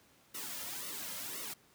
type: noise with flanger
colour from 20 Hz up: white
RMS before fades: -42 dBFS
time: 0.34-1.54 s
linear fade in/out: 10 ms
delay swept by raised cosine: 1.2 to 2.7 ms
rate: 1.9 Hz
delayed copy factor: -0.85
effects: pink hiss -65 dBFS RMS until 1.74 s + high-pass 100 Hz 12 dB/octave